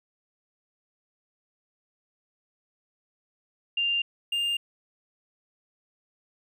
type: tone pair in turn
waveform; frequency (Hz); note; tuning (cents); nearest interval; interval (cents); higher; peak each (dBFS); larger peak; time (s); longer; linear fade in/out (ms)
sine / triangle; 2794 / 2806; F7 / F7; 0 / +8; unison; 8; second; -23; neither; 3.77-4.02 / 4.32-4.57; neither; 5
effects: none